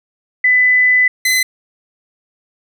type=tone pair in turn; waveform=sine / sawtooth; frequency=2001 / 2029 Hz; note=B6 / B6; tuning=+22 / +46 cents; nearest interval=unison; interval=24 cents; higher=second; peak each=-8 dBFS; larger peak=neither; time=0.44-1.08 / 1.25-1.43 s; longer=first; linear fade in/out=5 ms; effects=none

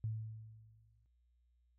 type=tone with exponential decay; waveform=sine; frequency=110 Hz; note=A2; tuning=in tune; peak=-34 dBFS; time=0.04-1.06 s; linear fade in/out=0 ms; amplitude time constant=220 ms; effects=added 60 Hz sine -70 dBFS peak until 1.78 s

